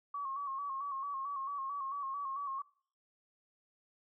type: tone with vibrato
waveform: sine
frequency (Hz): 1108.7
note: C#6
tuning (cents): 0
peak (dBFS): -36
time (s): 0.14-2.62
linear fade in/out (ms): 5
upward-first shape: square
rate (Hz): 4.5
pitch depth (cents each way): 50
effects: noise-tail reverb RT60 0.5 s tail -23 dB re dry